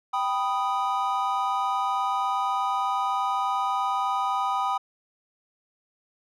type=chord; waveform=triangle; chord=G augmented; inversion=none; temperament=equal; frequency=784 / 987.8 / 1244.5 Hz; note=G5 / B5 / D#6; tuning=0 / 0 / 0 cents; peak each=-26 dBFS; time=0.13-4.78 s; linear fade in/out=10 ms; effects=none